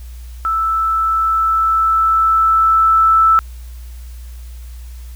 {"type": "tone with level ramp", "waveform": "sine", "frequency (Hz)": 1319, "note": "E6", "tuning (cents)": 1, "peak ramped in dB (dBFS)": [-14, -7], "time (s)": [0.45, 3.39], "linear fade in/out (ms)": 0, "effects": ["added 60 Hz sine -29 dBFS peak until 5.15 s", "white hiss -47 dBFS RMS until 5.15 s"]}